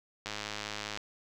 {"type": "click train", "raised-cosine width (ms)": 0.2, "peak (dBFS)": -19, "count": 76, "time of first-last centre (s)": [0.26, 0.974], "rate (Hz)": 105, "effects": []}